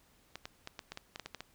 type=clicks; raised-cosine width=0.2 ms; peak=-24 dBFS; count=11; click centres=0.356 / 0.455 / 0.674 / 0.792 / 0.92 / 0.974 / 1.159 / 1.197 / 1.26 / 1.347 / 1.406 s; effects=pink hiss -67 dBFS RMS until 1.54 s